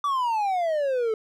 triangle exponential sweep, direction down, 1174.7 to 430.2 Hz, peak -20 dBFS, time 0.04-1.14 s, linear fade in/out 2 ms, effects none

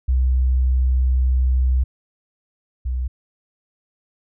sine tone pair in turn, 63.8 / 62.92 Hz, C2 / B1, -43 / +33 cents, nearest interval unison, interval 24 cents, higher first, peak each -14 / -20 dBFS, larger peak first, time 0.08-1.84 / 2.85-3.08 s, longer first, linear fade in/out 10 ms, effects none

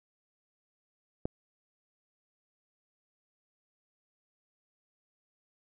click, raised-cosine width 2 ms, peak -18 dBFS, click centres 1.255 s, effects none

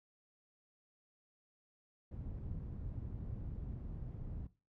white low-pass noise, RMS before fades -44 dBFS, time 2.11-4.47 s, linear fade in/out 5 ms, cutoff 110 Hz, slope 12 dB/octave, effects noise-tail reverb RT60 0.3 s tail -17 dB re dry

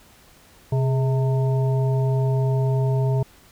harmonic tone with a mistuned harmonic, 130 Hz, C3, 11 cents flat, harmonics 1 / 3 / 5 / 7, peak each -18 / -28 / -32 / -35 dBFS, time 0.72-3.23 s, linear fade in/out 5 ms, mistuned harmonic 3, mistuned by +100 cents, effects pink hiss -52 dBFS RMS until 3.51 s

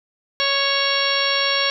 harmonic tone, 554.4 Hz, C#5, in tune, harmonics 1 / 2 / 3 / 4 / 5 / 6 / 7 / 8 / 10, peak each -26 / -26 / -26 / -26 / -26 / -26 / -26 / -26 / -26 dBFS, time 0.4-1.7 s, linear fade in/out 0 ms, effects none

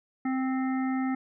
harmonic tone, 261.6 Hz, C4, in tune, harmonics 1 / 3 / 5 / 7 / 8, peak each -26 / -36 / -40 / -43 / -44 dBFS, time 0.25-1.15 s, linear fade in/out 5 ms, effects none

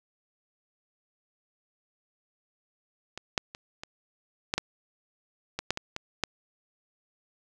clicks, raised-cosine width 0.2 ms, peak -20 / -7 / -23 / -21 / -9 / -9 / -14 / -8 / -15 / -16 / -8 dBFS, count 11, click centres 3.176 / 3.378 / 3.549 / 3.835 / 4.539 / 4.58 / 5.59 / 5.706 / 5.774 / 5.964 / 6.237 s, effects none

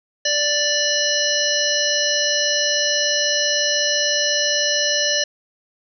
harmonic tone, 587.3 Hz, D5, in tune, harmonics 1 / 3 / 5 / 7 / 9 / 10, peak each -24 / -24 / -24 / -24 / -24 / -24 dBFS, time 0.25-5.24 s, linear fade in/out 5 ms, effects none

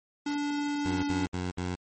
square tone with pitch glide, 290.2 to 287.4 Hz, D4 to D4, -21 to -37 cents, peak -29 dBFS, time 0.26-1.26 s, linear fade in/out 5 ms, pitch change -16 cents, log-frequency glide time 0.88-0.98 s
15% pulse tone bursts, 90.3 Hz, F#2, 42 cents flat, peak -24 dBFS, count 4, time 0.85-1.753 s, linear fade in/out 5 ms, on 180 ms, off 61 ms
effects MP3 32 kbps

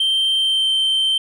sine tone with pitch glide, 3136 to 3116 Hz, G7 to G7, 0 to -11 cents, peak -12 dBFS, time 0-1.18 s, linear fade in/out 5 ms, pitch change -11 cents, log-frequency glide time 0.36-0.7 s, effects tanh soft clip ceiling -14 dBFS

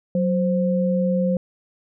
sine tone pair together, 185.01 / 523.3 Hz, F#3 / C5, 0 / 0 cents, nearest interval octave + tritone, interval 1800 cents, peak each -19 / -22 dBFS, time 0.15-1.37 s, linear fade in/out 2 ms, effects none

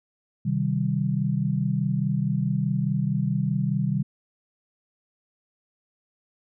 sine chord, C minor, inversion none, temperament equal with one note detuned, 130.81 / 155.56 / 194.42 Hz, C3 / Eb3 / G3, 0 / 0 / -14 cents, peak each -26 dBFS, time 0.45-4.03 s, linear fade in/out 10 ms, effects none

